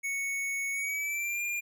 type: tone with pitch glide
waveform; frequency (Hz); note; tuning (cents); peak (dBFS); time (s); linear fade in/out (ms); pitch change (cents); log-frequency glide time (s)
square; 2217 to 2404; C#7 to D7; 0 to +40; -31; 0.03-1.61; 20; +140; 0.72-1.42
effects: none